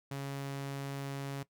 sawtooth tone, 138.59 Hz, C#3, in tune, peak -33 dBFS, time 0.11-1.43 s, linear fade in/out 5 ms, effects noise-tail reverb RT60 0.1 s tail -18 dB re dry

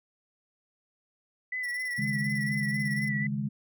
sine tone with vibrato, 1979 Hz, B6, 3 cents sharp, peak -30 dBFS, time 1.52-3.27 s, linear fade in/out 5 ms, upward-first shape sine, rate 4.1 Hz, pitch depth 36 cents each way
20% pulse tone with tremolo, 5470 Hz, F8, 37 cents flat, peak -36 dBFS, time 1.63-3.09 s, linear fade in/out 10 ms, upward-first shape square, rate 18 Hz, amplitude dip 70%
sine chord, C# suspended second, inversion none, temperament equal, 138.59 / 155.56 / 207.7 Hz, C#3 / D#3 / G#3, 0 / 0 / 0 cents, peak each -32 / -36 / -31 dBFS, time 1.98-3.49 s, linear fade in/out 10 ms
effects none

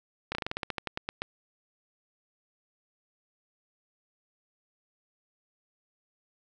slowing click train, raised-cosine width 0.3 ms, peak -15 dBFS, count 14, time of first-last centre 0.32-1.22 s, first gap 30 ms, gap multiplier 1.13, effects none

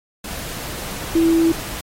sine tone in noise, 329.6 Hz, E4, in tune, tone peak -12 dBFS, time 1.15-1.52 s, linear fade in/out 5 ms, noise pink, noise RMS -30 dBFS, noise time 0.24-1.81 s, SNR +15 dB, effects AAC 48 kbps

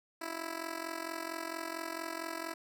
10% pulse tone with amplitude modulation, 329.6 Hz, E4, in tune, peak -26 dBFS, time 0.21-2.54 s, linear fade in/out 10 ms, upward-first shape sine, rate 44.4 Hz, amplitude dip 80%, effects none

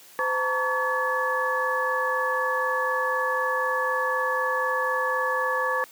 sine tone cluster, 513 / 896 / 940 / 1134 / 1713 Hz, C5 / A5 / A#5 / C#6 / A6, -34 / +31 / +14 / +39 / -47 cents, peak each -28 / -33 / -35 / -27 / -27 dBFS, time 0.19-5.84 s, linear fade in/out 0 ms, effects white hiss -50 dBFS RMS until 5.91 s + high-pass 200 Hz 12 dB/octave

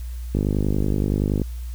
click train, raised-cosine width 3 ms, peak -9 dBFS, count 55, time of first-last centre 0.35-1.417 s, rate 50.6 Hz, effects added 60 Hz sine -28 dBFS peak until 1.74 s + white hiss -50 dBFS RMS until 1.74 s

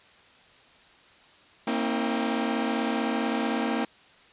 sawtooth tone cluster, 231.2 / 266.9 / 320.3 / 790 Hz, A#3 / C4 / E4 / G5, -14 / +35 / -50 / +13 cents, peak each -24 / -27 / -28 / -31 dBFS, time 1.67-3.85 s, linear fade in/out 5 ms, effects white hiss -55 dBFS RMS until 4.32 s + resampled to 8000 Hz

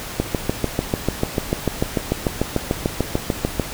click train, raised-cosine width 2 ms, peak -4 dBFS, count 24, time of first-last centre 0.2-3.597 s, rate 6.77 Hz, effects pink hiss -31 dBFS RMS until 3.73 s

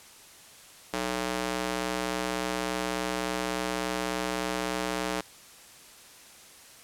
square tone with high-pass filter, 61.74 Hz, B1, in tune, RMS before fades -31 dBFS, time 0.93-5.21 s, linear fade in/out 5 ms, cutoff 330 Hz, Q 0.61, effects white hiss -51 dBFS RMS until 6.83 s + low-pass 11000 Hz 12 dB/octave

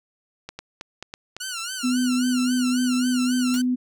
clicks, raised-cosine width 0.2 ms, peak -17 dBFS, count 6, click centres 0.49 / 0.59 / 0.811 / 1.026 / 1.139 / 1.366 s
10% pulse tone with vibrato, 1434 Hz, F6, 45 cents sharp, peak -20 dBFS, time 1.4-3.62 s, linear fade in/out 10 ms, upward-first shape sine, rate 3.7 Hz, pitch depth 130 cents each way
sine tone, 250.6 Hz, B3, 25 cents sharp, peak -19 dBFS, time 1.83-3.76 s, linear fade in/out 20 ms
white noise with exponential decay, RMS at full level -32 dBFS, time 3.54-3.66 s, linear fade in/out 0 ms, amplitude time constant 26 ms
effects none

